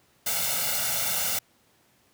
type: noise with comb filter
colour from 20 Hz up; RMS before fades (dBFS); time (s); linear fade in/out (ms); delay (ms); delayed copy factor
white; -27; 0.26-1.39; 5; 1.4; +0.85
effects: pink hiss -63 dBFS RMS until 2.13 s + high-pass 100 Hz 12 dB/octave